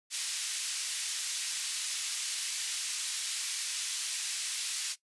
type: band-pass noise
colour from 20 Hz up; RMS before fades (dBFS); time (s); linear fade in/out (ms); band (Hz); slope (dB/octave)
white; -35; 0.1-4.96; 50; 2600 to 9100; 12
effects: noise-tail reverb RT60 0.1 s tail -17 dB re dry + resampled to 24000 Hz